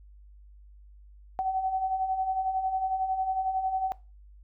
sine beating tone pair, 750 / 761 Hz, F#5 / F#5, +23 / +48 cents, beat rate 11 Hz, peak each -34 / -27 dBFS, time 1.39-3.92 s, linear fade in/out 0 ms, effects noise-tail reverb RT60 0.3 s tail -20 dB re dry + added 50 Hz sine -49 dBFS peak until 4.43 s

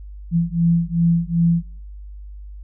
sine beating tone pair, 167.7 / 170.3 Hz, E3 / F3, +30 / -43 cents, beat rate 2.6 Hz, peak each -18 dBFS, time 0.31-1.63 s, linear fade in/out 50 ms, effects noise-tail reverb RT60 0.5 s tail -26 dB re dry + added 50 Hz sine -33 dBFS peak until 2.63 s

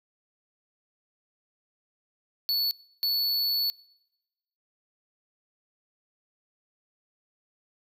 square tone bursts at uneven times, 4435 Hz, C#8, in tune, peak -24 dBFS, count 2, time 2.49-2.71 / 3.03-3.7 s, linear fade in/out 0 ms, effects noise-tail reverb RT60 1.0 s tail -25 dB re dry

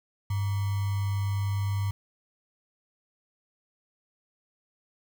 sine tone with sample-and-hold, 99.6 Hz, G2, 28 cents sharp, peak -25 dBFS, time 0.3-1.91 s, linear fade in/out 5 ms, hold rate 1050 Hz, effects none

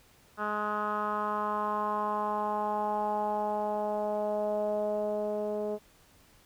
10% pulse tone with low-pass filter sweep, 210 Hz, G#3, 19 cents sharp, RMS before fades -31 dBFS, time 0.37-5.79 s, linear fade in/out 50 ms, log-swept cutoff 1400 to 520 Hz, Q 4.1, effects pink hiss -61 dBFS RMS until 6.45 s

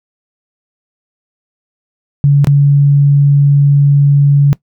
sine tone with dropouts, 142.2 Hz, C#3, 45 cents sharp, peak -4 dBFS, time 2.24-4.53 s, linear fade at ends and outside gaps 0 ms, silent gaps 2.445-2.471 s, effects noise-tail reverb RT60 0.1 s tail -20 dB re dry

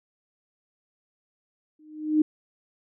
sine tone with exponential growth, 306.9 Hz, D#4, 24 cents flat, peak -14 dBFS, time 1.79-2.22 s, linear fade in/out 5 ms, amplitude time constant 92 ms, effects none

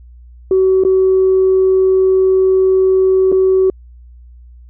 sine tone with dropouts, 377.8 Hz, F#4, 36 cents sharp, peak -7 dBFS, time 0.51-3.7 s, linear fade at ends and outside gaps 2 ms, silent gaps 0.837-0.849 / 3.318-3.324 s, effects tanh soft clip ceiling -4 dBFS + added 60 Hz sine -36 dBFS peak until 4.69 s

